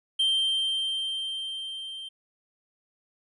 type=tone with level ramp; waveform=triangle; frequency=3145 Hz; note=G7; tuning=5 cents sharp; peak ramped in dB=-19 to -35 dBFS; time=0.19-2.09 s; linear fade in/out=10 ms; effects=resampled to 24000 Hz